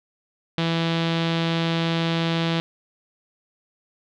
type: tone with low-pass filter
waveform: sawtooth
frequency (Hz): 165.7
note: E3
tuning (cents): +9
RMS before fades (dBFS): -23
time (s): 0.58-2.6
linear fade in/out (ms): 0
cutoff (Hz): 3600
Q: 3.1
effects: none